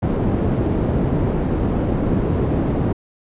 white low-pass noise, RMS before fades -19 dBFS, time 0.02-2.93 s, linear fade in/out 10 ms, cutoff 300 Hz, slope 12 dB/octave, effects resampled to 8000 Hz

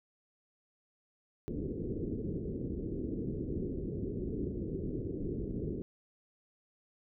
white low-pass noise, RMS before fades -37 dBFS, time 1.48-5.82 s, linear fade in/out 0 ms, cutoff 420 Hz, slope 48 dB/octave, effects none

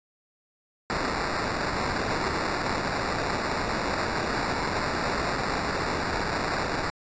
white noise with sample-and-hold, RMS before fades -28 dBFS, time 0.9-6.9 s, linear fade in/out 0 ms, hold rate 3150 Hz, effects resampled to 16000 Hz

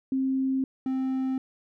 sine / triangle tone pair in turn, 265.1 / 262.4 Hz, C4 / C4, +23 / +5 cents, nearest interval unison, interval 18 cents, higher first, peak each -23 dBFS, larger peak neither, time 0.12-0.64 / 0.86-1.38 s, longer neither, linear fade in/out 2 ms, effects none

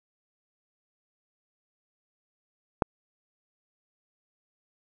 click, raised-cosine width 1 ms, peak -7 dBFS, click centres 2.822 s, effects none

